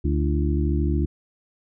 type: harmonic tone with a mistuned harmonic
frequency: 73.42 Hz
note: D2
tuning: in tune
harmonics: 1 / 2 / 3 / 4 / 5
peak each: -21 / -27 / -30 / -29 / -29 dBFS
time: 0.04-1.06 s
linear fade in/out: 10 ms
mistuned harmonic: 5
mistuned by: -120 cents
effects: none